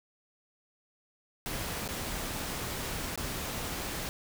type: noise with dropouts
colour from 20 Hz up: pink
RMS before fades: -36 dBFS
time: 1.46-4.09 s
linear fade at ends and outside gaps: 0 ms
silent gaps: 1.878-1.888 / 3.158-3.176 s
effects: none